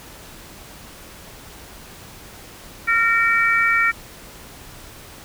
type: harmonic tone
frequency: 459.8 Hz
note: A#4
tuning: 24 cents flat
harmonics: 3 / 4 / 5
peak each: -19 / -19 / -19 dBFS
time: 2.87-3.92 s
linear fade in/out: 20 ms
effects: pink hiss -41 dBFS RMS until 5.24 s